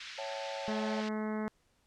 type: band-pass noise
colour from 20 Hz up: pink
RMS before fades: -46 dBFS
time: 0-1.09 s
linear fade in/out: 5 ms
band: 1600 to 5200 Hz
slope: 24 dB/octave
type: chord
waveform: triangle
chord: A dominant seventh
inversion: first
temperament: equal with one note detuned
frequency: 554.4 / 659.3 / 769.2 / 880 Hz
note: C#5 / E5 / G5 / A5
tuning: 0 / 0 / -33 / 0 cents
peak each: -38 / -44 / -44 / -42 dBFS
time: 0.18-1.01 s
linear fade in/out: 5 ms
type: harmonic tone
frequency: 215.1 Hz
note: A3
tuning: 39 cents flat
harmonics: 1 / 2 / 3 / 4 / 5 / 6 / 7 / 8 / 9 / 10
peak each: -34 / -40 / -44 / -46 / -48 / -50 / -51 / -52 / -53 / -54 dBFS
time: 0.68-1.48 s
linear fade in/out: 0 ms
effects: pink hiss -72 dBFS RMS until 1.86 s + low-pass 10000 Hz 12 dB/octave